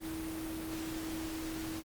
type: tone in noise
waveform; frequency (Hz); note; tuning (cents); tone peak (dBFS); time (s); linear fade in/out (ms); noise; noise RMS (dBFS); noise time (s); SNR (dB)
sine; 320.8; E4; -47; -38; 0-1.83; 50; pink; -44; 0-1.83; +3
effects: Opus 32 kbps